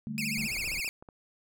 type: chord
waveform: sine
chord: D suspended fourth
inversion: none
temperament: equal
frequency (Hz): 146.83 / 196 / 220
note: D3 / G3 / A3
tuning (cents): 0 / 0 / 0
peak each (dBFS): -40 / -40 / -35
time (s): 0.07-0.47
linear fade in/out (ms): 0
type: tone with vibrato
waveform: sawtooth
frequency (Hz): 2400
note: D7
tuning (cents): +37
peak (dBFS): -28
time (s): 0.18-0.89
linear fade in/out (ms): 0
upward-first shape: triangle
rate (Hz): 15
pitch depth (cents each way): 240
type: noise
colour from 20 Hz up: brown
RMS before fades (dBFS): -44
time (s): 0.37-0.8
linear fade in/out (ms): 0
type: clicks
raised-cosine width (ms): 1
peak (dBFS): -34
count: 8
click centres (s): 0.567 / 0.642 / 0.678 / 0.718 / 0.846 / 0.879 / 1.025 / 1.088
effects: none